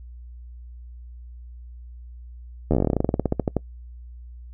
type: slowing click train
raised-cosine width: 2 ms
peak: -7 dBFS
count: 23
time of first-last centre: 2.71-3.567 s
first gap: 12 ms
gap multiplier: 1.1
effects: noise-tail reverb RT60 0.1 s tail -24 dB re dry + added 60 Hz sine -38 dBFS peak until 4.53 s